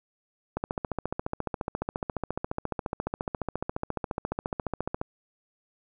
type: click train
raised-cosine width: 1 ms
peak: -15 dBFS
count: 65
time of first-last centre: 0.57-5.014 s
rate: 14.4 Hz
effects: none